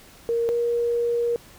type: tone pair in turn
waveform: sine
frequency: 466.2 / 473 Hz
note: A#4 / A#4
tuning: 0 / +25 cents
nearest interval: unison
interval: 25 cents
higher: second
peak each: -20 dBFS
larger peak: neither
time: 0.29-0.49 / 0.49-1.36 s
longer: second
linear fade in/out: 0 ms
effects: pink hiss -49 dBFS RMS until 1.58 s